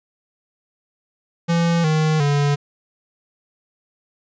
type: tone with pitch steps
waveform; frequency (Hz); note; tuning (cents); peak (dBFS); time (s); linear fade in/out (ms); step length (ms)
square; 169.1 / 155.96 / 143.85; E3 / D#3 / D3; +44 / +4 / -36; -16; 1.48-2.56; 20; 360
effects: resampled to 16000 Hz